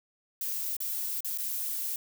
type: noise with dropouts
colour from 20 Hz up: violet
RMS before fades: -33 dBFS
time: 0.41-1.96 s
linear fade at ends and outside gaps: 2 ms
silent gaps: 0.767-0.803 / 1.206-1.246 / 1.376-1.384 s
effects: none